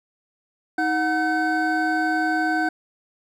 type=tone cluster; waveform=triangle; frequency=315.8 / 733 / 1527 Hz; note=D#4 / F#5 / G6; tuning=+26 / -16 / -46 cents; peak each=-22 dBFS; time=0.78-2.69 s; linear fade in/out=5 ms; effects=none